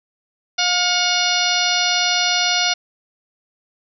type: harmonic tone with a mistuned harmonic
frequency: 713 Hz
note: F5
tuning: 36 cents sharp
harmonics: 1 / 2 / 3 / 4 / 5 / 6 / 7 / 8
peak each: -24 / -24 / -24 / -24 / -24 / -24 / -24 / -24 dBFS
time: 0.58-2.74 s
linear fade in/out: 10 ms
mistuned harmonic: 3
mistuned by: +52 cents
effects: none